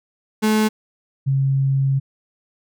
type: tone pair in turn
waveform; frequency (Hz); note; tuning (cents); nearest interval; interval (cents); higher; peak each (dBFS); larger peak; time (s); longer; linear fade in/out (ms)
35% pulse / sine; 215.8 / 135.95; A3 / C#3; -33 / -33; minor sixth; 800; first; -13 / -15; first; 0.42-0.69 / 1.26-2; second; 20
effects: none